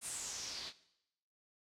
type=noise with low-pass filter sweep; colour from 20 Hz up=white; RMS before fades=-44 dBFS; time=0.01-0.73 s; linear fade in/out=50 ms; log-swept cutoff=9600 to 4000 Hz; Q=3.9; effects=noise-tail reverb RT60 0.8 s tail -17 dB re dry